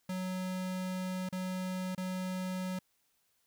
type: tone with dropouts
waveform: square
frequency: 185 Hz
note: F#3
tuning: in tune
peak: -35 dBFS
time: 0.09-2.79 s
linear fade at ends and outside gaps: 5 ms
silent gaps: 1.29-1.325 / 1.95-1.977 s
effects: white hiss -75 dBFS RMS until 3.46 s